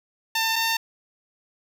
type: tone pair in turn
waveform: 10% pulse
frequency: 898 / 905.3 Hz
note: A5 / A5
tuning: +35 / +49 cents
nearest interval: unison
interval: 14 cents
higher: second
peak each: -13 dBFS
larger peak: neither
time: 0.35-0.56 / 0.56-0.77 s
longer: neither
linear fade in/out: 5 ms
effects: none